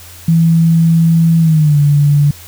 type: tone with pitch glide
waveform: sine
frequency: 164.81 to 145.14 Hz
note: E3 to D3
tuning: 0 to -20 cents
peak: -6 dBFS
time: 0.28-2.31 s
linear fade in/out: 5 ms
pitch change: -220 cents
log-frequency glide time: 1.4-1.78 s
effects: added 87 Hz sine -37 dBFS peak until 2.47 s + white hiss -36 dBFS RMS until 2.47 s